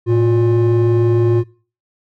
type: tone pair together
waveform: triangle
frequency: 111.7 / 354.6 Hz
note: A2 / F4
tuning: +27 / +26 cents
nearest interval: octave + minor sixth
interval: 1999 cents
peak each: -10 dBFS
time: 0.06-1.44 s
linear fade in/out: 50 ms
effects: noise-tail reverb RT60 0.4 s tail -23 dB re dry + tanh soft clip ceiling -6 dBFS